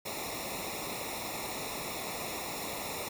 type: noise with comb filter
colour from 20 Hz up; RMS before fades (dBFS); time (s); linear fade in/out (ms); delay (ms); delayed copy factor
pink; -38; 0.05-3.09; 10; 0.64; -0.9
effects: none